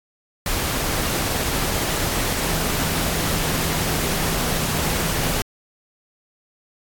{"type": "tone in noise", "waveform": "sine", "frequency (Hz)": 160, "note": "D#3", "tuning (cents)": 49, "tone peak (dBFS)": -30, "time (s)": [2.52, 5.38], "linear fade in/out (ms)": 2, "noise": "pink", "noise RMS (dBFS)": -23, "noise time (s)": [0.46, 5.42], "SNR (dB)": -10, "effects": ["AAC 64 kbps"]}